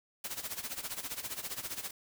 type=noise with tremolo; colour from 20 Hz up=white; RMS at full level=-37 dBFS; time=0.24-1.91 s; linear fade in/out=5 ms; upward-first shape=sine; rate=15 Hz; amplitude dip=80%; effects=none